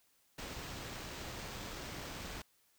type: noise with sample-and-hold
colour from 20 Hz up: pink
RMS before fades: -45 dBFS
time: 0.38-2.42 s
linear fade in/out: 5 ms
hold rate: 11025 Hz
effects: white hiss -72 dBFS RMS until 2.78 s